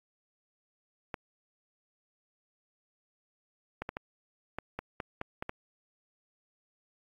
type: clicks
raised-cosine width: 0.5 ms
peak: -20 dBFS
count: 10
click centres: 1.142 / 3.82 / 3.891 / 3.969 / 4.586 / 4.79 / 5.002 / 5.214 / 5.425 / 5.494 s
effects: AAC 48 kbps